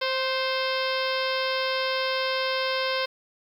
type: harmonic tone with a mistuned harmonic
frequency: 525 Hz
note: C5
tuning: 6 cents sharp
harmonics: 1 / 2 / 3 / 4 / 5 / 6 / 7 / 8 / 9 / 10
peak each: -28 / -31 / -33 / -34 / -35 / -36 / -36 / -37 / -38 / -38 dBFS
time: 0.01-3.06 s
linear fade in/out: 10 ms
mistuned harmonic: 3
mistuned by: -27 cents
effects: 9-bit